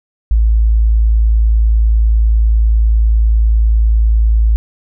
sine tone, 55 Hz, A1, in tune, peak -7 dBFS, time 0.31-4.56 s, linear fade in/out 0 ms, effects none

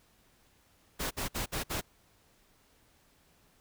pink noise bursts, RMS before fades -34 dBFS, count 5, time 0.99-1.814 s, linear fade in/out 20 ms, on 120 ms, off 56 ms, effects pink hiss -66 dBFS RMS until 3.6 s

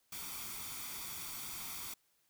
white noise with comb filter, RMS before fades -44 dBFS, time 0.12-1.94 s, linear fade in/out 5 ms, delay 0.87 ms, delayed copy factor +0.6, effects white hiss -75 dBFS RMS until 2.29 s

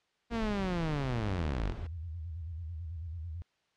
sawtooth linear sweep, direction down, 236.9 to 37.06 Hz, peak -27 dBFS, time 0.3-1.75 s, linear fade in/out 50 ms
brown noise, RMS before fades -40 dBFS, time 0.31-1.87 s, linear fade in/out 5 ms
sine tone with vibrato, 82.41 Hz, E2, in tune, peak -37 dBFS, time 1.81-3.42 s, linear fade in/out 0 ms, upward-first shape square, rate 9.1 Hz, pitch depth 100 cents each way
effects white hiss -74 dBFS RMS until 3.76 s + low-pass 4000 Hz 12 dB/octave

